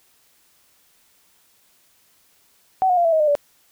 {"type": "tone with pitch steps", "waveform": "sine", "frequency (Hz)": [756, 723.1, 691.7, 661.6, 632.8, 605.3, 578.9], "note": ["F#5", "F#5", "F5", "E5", "D#5", "D#5", "D5"], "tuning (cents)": [37, -40, -17, 6, 29, -48, -25], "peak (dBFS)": -14, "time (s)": [2.82, 3.352], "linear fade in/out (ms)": 0, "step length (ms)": 76, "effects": ["white hiss -59 dBFS RMS until 3.71 s"]}